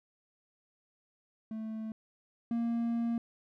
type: tone pair in turn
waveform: triangle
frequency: 220 / 233.1 Hz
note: A3 / A#3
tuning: 0 / 0 cents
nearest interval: minor second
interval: 100 cents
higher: second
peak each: -34 / -27 dBFS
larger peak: second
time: 1.51-1.92 / 2.51-3.18 s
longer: second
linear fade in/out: 2 ms
effects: none